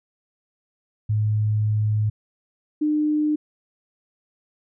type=tone pair in turn; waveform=sine; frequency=106.8 / 302.1 Hz; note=G#2 / D4; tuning=+49 / +49 cents; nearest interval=octave + tritone; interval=1800 cents; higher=second; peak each=-18 dBFS; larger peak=neither; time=1.09-2.1 / 2.81-3.36 s; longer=first; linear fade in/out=10 ms; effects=none